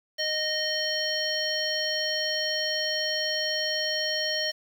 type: harmonic tone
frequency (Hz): 618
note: D#5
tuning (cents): -12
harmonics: 1 / 3 / 5 / 7 / 9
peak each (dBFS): -32 / -32 / -32 / -32 / -32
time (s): 0.18-4.52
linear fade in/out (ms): 20
effects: 8-bit